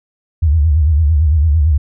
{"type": "tone with vibrato", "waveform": "sine", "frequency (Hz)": 76.8, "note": "D#2", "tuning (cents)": -22, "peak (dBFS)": -8, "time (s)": [0.42, 1.78], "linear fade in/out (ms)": 10, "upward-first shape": "sine", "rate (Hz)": 8.9, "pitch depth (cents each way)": 150, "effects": []}